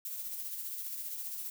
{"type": "noise with tremolo", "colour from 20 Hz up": "violet", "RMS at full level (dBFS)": -38, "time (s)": [0.05, 1.5], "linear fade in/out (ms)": 2, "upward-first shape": "triangle", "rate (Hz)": 15, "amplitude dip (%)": 45, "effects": []}